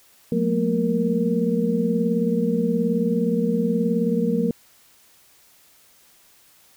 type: tone cluster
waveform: sine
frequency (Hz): 178.5 / 216.9 / 235.8 / 467.5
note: F3 / A3 / A#3 / A#4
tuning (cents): +38 / -25 / +20 / +5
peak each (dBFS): -24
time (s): 0.32-4.51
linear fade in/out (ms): 2
effects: white hiss -55 dBFS RMS until 6.76 s